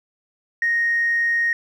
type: tone with tanh clipping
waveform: triangle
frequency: 1864.7 Hz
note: A#6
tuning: in tune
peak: -17 dBFS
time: 0.62-1.53 s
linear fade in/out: 2 ms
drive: 4 dB
effects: none